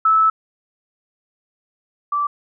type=tone pair in turn; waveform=sine; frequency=1307 / 1164.4 Hz; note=E6 / D6; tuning=-15 / -15 cents; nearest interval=major second; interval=200 cents; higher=first; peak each=-11 / -17 dBFS; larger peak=first; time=0.05-0.3 / 2.12-2.27 s; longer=first; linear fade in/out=5 ms; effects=none